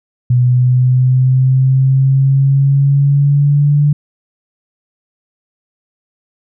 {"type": "exponential sweep", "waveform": "sine", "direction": "up", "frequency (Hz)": [123.47, 146.83], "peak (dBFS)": -7, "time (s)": [0.3, 3.93], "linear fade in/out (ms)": 5, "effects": []}